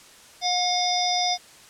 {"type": "harmonic tone", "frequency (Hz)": 719, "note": "F#5", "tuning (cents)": -50, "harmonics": [1, 3, 5, 7, 8], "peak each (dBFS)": [-24, -33, -28, -26, -31], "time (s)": [0.41, 1.38], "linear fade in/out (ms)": 50, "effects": ["white hiss -49 dBFS RMS until 1.69 s", "low-pass 9000 Hz 12 dB/octave"]}